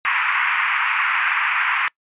white band-pass noise, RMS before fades -20 dBFS, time 0.05-1.88 s, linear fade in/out 0 ms, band 960 to 2500 Hz, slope 48 dB/octave, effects noise-tail reverb RT60 0.1 s tail -26 dB re dry + resampled to 8000 Hz

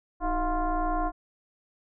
sine tone with frequency modulation, 370 Hz, F#4, in tune, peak -24 dBFS, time 0.2-1.12 s, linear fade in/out 50 ms, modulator 341 Hz, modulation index 2.2, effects none

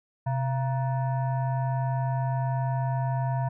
sine tone with frequency modulation, 129.4 Hz, C3, 19 cents flat, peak -24 dBFS, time 0.26-3.49 s, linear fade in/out 10 ms, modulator 812 Hz, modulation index 0.67, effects none

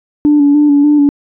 sine tone with vibrato, 290.8 Hz, D4, 17 cents flat, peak -4 dBFS, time 0.25-1.09 s, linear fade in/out 0 ms, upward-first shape square, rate 3.4 Hz, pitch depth 29 cents each way, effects tanh soft clip ceiling -1 dBFS

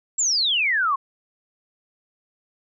sine exponential sweep, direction down, 7710 to 1046.5 Hz, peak -18 dBFS, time 0.18-0.96 s, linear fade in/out 10 ms, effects none

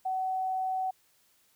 sine tone, 753 Hz, F#5, 30 cents sharp, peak -28 dBFS, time 0.05-0.91 s, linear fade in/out 10 ms, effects white hiss -67 dBFS RMS until 1.55 s

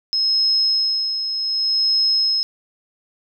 sine tone with tremolo, 5160 Hz, E8, 38 cents flat, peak -14 dBFS, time 0.13-2.43 s, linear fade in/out 0 ms, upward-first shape sine, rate 0.66 Hz, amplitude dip 55%, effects none

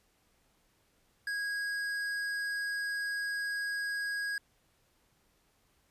sine tone with tanh clipping, 1647 Hz, G#6, 15 cents flat, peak -34 dBFS, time 1.27-4.38 s, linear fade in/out 2 ms, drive 12 dB, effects pink hiss -71 dBFS RMS until 5.9 s + resampled to 32000 Hz

